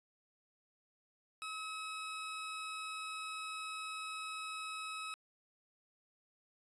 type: tone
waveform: 20% pulse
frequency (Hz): 1283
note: E6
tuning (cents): -47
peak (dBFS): -36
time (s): 1.42-5.14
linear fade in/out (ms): 0
effects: resampled to 24000 Hz